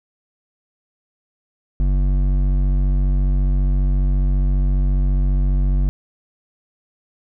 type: tone with hard clipping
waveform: sine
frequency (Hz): 47.35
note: F#1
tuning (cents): +41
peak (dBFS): -16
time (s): 1.8-5.89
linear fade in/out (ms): 0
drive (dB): 10
effects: none